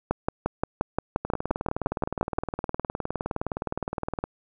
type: two click trains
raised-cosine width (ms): 1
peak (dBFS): -9 / -14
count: 14 / 59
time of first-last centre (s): 0.11-2.387 / 1.25-4.24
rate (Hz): 5.71 / 19.4
effects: none